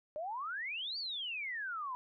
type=exponential two-way sweep; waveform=sine; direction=up then down; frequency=585 to 4690 to 976 Hz; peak=-37 dBFS; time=0.16-1.95 s; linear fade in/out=0 ms; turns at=0.98 s; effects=none